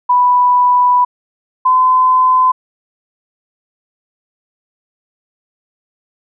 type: tone pair in turn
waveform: sine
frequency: 987.8 / 1020.9 Hz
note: B5 / C6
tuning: 0 / -43 cents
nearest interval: minor second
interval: 57 cents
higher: second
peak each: -7 dBFS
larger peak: neither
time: 0.09-1.05 / 1.65-2.52 s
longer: first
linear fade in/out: 10 ms
effects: none